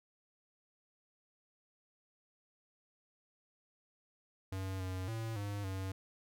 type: tone with pitch steps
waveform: square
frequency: 95.2 / 93 / 112.6 / 101.8 / 95.3 Hz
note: F#2 / F#2 / A2 / G#2 / G2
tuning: +50 / +9 / +40 / -34 / -48 cents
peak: -38 dBFS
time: 4.52-5.92 s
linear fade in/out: 5 ms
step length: 280 ms
effects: none